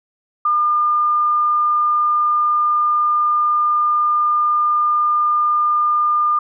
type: tone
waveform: sine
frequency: 1206 Hz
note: D6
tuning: 46 cents sharp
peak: -13 dBFS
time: 0.45-6.39 s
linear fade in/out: 5 ms
effects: none